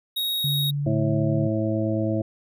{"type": "tone", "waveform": "square", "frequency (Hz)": 3769, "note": "A#7", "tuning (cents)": 18, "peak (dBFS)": -24, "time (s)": [0.16, 0.71], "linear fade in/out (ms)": 10}
{"type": "tone with pitch glide", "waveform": "sine", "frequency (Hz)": [143.6, 145.35], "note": ["D3", "D3"], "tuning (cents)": [-39, -18], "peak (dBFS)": -23, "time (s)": [0.44, 1.47], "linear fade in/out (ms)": 5, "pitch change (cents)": 21, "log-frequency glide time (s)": [1.01, 1.1]}
{"type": "harmonic tone", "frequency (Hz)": 108.9, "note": "A2", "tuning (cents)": -17, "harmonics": [1, 2, 3, 5, 6], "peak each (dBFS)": [-26, -28, -26, -30, -31], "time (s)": [0.86, 2.22], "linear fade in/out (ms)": 5}
{"effects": []}